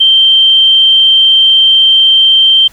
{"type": "tone", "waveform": "sine", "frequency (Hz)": 3136, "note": "G7", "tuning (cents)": 0, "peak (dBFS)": -3, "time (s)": [0, 2.68], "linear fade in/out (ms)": 10, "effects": ["pink hiss -42 dBFS RMS until 2.72 s"]}